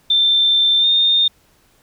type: tone with pitch glide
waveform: sine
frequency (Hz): 3565 to 3644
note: A7 to A#7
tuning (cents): +22 to -40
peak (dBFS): -11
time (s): 0.1-1.28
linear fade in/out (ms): 5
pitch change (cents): +38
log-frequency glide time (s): 0.79-0.86
effects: pink hiss -56 dBFS RMS until 1.82 s